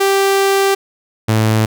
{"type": "tone pair in turn", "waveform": "sawtooth", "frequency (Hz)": [392, 109.8], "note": ["G4", "A2"], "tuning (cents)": [0, -3], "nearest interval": "octave + minor seventh", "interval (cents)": 2203, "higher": "first", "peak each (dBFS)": -7, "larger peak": "neither", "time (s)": [[0, 0.75], [1.28, 1.66]], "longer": "first", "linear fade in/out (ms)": 10, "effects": []}